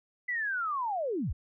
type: linear sweep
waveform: sine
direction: down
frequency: 2016 to 36.64 Hz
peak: -29 dBFS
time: 0.28-1.33 s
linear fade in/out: 10 ms
effects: none